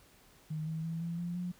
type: tone with pitch steps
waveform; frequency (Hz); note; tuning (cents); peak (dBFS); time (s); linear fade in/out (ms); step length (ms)
sine; 155.56 / 159.84 / 164.24 / 168.76 / 173.4 / 178.18; D#3 / D#3 / E3 / E3 / F3 / F3; 0 / +47 / -6 / +41 / -12 / +35; -34; 0.5-1.52; 10; 170
effects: pink hiss -62 dBFS RMS until 1.59 s